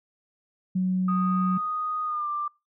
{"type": "tone", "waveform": "sine", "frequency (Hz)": 185, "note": "F#3", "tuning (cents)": 0, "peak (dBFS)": -21, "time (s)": [0.75, 1.58], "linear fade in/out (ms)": 10}
{"type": "tone with pitch glide", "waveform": "sine", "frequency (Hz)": [1242, 1183.9], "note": ["D#6", "D6"], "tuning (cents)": [-3, 14], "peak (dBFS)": -26, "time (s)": [1.08, 2.48], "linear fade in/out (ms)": 5, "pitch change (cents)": -83, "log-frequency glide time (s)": [2.05, 2.28]}
{"effects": ["noise-tail reverb RT60 0.3 s tail -26 dB re dry", "tanh soft clip ceiling -13 dBFS"]}